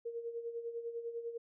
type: tone with tremolo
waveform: sine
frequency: 466.2 Hz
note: A#4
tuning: in tune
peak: -36 dBFS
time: 0.05-1.38 s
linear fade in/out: 10 ms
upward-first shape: sine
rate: 10 Hz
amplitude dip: 65%
effects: none